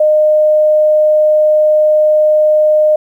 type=tone; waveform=sine; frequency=612 Hz; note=D#5; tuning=29 cents flat; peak=-6 dBFS; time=0-2.96 s; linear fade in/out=5 ms; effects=8-bit